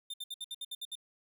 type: tone bursts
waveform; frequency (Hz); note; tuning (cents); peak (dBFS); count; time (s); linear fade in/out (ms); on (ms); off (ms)
45% pulse; 3600; A7; +39; -38; 9; 0.1-0.954; 5; 38; 64
effects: none